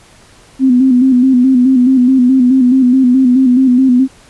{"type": "tone with vibrato", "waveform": "sine", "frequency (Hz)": 255.7, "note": "C4", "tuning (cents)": -40, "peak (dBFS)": -5, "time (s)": [0.59, 4.08], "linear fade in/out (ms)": 50, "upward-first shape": "square", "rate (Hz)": 4.7, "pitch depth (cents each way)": 57, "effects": ["pink hiss -43 dBFS RMS until 4.29 s", "resampled to 24000 Hz"]}